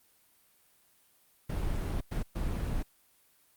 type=noise bursts at uneven times; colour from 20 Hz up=brown; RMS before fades=-32 dBFS; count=3; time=1.49-2.01 / 2.11-2.23 / 2.35-2.83 s; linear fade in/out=10 ms; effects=white hiss -66 dBFS RMS until 3.56 s + Opus 32 kbps